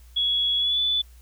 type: tone with pitch glide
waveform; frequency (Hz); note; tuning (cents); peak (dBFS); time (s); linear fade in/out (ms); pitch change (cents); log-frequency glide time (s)
sine; 3358 to 3478; G#7 to A7; +18 to -21; -20; 0.16-1.02; 10; +61; 0.58-0.8
effects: added 60 Hz sine -46 dBFS peak until 1.21 s + white hiss -59 dBFS RMS until 1.21 s